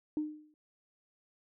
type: tone with exponential decay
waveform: sine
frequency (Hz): 304.2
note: D#4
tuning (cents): -39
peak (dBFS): -27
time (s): 0.17-0.54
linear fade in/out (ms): 1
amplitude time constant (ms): 80
effects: tanh soft clip ceiling -24 dBFS